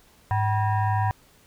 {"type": "tone with frequency modulation", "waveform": "sine", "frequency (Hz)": 103.83, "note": "G#2", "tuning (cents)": 0, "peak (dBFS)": -20, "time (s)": [0.31, 1.11], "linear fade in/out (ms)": 0, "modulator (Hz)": 866, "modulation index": 1, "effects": ["pink hiss -57 dBFS RMS until 1.46 s"]}